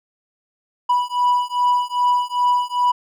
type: beating tone pair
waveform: triangle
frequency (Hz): 981 / 983.5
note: B5 / B5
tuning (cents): -12 / -7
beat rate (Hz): 2.5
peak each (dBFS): -17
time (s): 0.89-2.92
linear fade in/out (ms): 10
effects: none